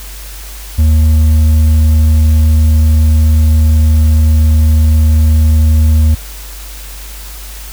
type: tone with hard clipping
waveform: sine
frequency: 77.78 Hz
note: D#2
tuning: in tune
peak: -6 dBFS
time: 0.78-6.15 s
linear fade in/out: 10 ms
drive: 4 dB
effects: added 50 Hz sine -26 dBFS peak until 7.72 s + white hiss -31 dBFS RMS until 7.72 s